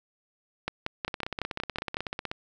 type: two click trains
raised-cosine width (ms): 0.3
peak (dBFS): -16 / -13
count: 21 / 8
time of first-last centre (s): 1.08-2.315 / 0.68-1.969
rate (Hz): 16.2 / 5.43
effects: none